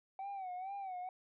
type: tone with vibrato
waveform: sine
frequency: 760 Hz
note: F#5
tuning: 46 cents sharp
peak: -38 dBFS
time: 0.19-1.09 s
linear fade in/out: 2 ms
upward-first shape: sine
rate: 2.2 Hz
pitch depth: 95 cents each way
effects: tanh soft clip ceiling -39 dBFS